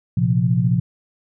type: chord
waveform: sine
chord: Bb suspended second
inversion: none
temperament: equal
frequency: 116.54 / 130.81 / 174.61 Hz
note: Bb2 / C3 / F3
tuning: 0 / 0 / 0 cents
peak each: -19 dBFS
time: 0.17-0.8 s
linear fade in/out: 5 ms
effects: none